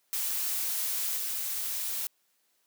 blue noise with level steps, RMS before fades -31 / -33 dBFS, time 0.13-2.07 s, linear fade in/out 0 ms, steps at 1.16 s, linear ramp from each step 20 ms, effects white hiss -72 dBFS RMS until 2.66 s + high-pass 200 Hz 12 dB/octave

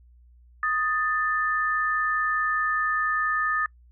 sine tone pair together, 1245 / 1769.7 Hz, D#6 / A6, +1 / +10 cents, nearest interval tritone, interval 609 cents, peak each -25 dBFS, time 0.63-3.66 s, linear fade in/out 2 ms, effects noise-tail reverb RT60 0.1 s tail -26 dB re dry + added 60 Hz sine -51 dBFS peak until 3.91 s

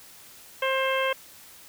harmonic tone, 530 Hz, C5, 22 cents sharp, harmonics 1 / 2 / 3 / 4 / 5 / 6, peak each -26 / -29 / -31 / -32 / -33 / -34 dBFS, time 0.62-1.13 s, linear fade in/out 5 ms, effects white hiss -49 dBFS RMS until 1.68 s

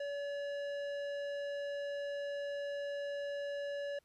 sine tone with tanh clipping, 570 Hz, C#5, 48 cents sharp, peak -39 dBFS, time 0-3.99 s, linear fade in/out 5 ms, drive 14 dB, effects pink hiss -75 dBFS RMS until 4.04 s + resampled to 32000 Hz

